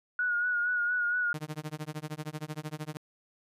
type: tone with vibrato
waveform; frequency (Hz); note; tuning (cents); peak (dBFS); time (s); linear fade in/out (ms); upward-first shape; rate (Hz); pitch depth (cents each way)
sine; 1451; F#6; -34; -26; 0.19-1.33; 2; sine; 4.3; 37
type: tone with tremolo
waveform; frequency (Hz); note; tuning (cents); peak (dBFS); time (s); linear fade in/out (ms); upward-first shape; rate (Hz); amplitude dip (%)
sawtooth; 153.2; D#3; -27; -29; 1.34-2.97; 0; sine; 13; 100
effects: resampled to 32000 Hz